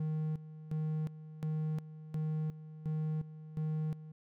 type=tone with tremolo; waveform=triangle; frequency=155.56 Hz; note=D#3; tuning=in tune; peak=-30 dBFS; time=0-4.12 s; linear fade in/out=5 ms; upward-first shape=square; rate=1.4 Hz; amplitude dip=80%; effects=none